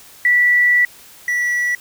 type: tone pair in turn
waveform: sine / triangle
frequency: 1957 / 1949.7 Hz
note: B6 / B6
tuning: -16 / -23 cents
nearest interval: unison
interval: 7 cents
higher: first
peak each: -10 / -14 dBFS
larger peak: first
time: 0.25-0.85 / 1.28-1.75 s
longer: first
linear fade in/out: 2 ms
effects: white hiss -43 dBFS RMS until 1.8 s